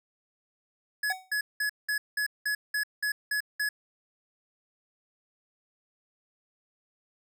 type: tone bursts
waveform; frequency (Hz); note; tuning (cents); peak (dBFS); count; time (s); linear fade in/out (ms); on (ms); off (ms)
square; 1694; G#6; +34; -27; 10; 1.03-3.69; 5; 95; 190
type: tone with exponential decay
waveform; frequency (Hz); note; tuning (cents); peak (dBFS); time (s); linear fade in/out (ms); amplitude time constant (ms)
square; 750; F#5; +23; -30; 1.1-1.32; 2; 46
effects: none